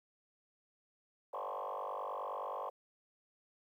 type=tone with frequency modulation; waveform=sine; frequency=808 Hz; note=G#5; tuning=48 cents flat; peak=-37 dBFS; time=1.33-2.7 s; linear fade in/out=10 ms; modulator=49.5 Hz; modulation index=6.4; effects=tanh soft clip ceiling -34 dBFS + 12-bit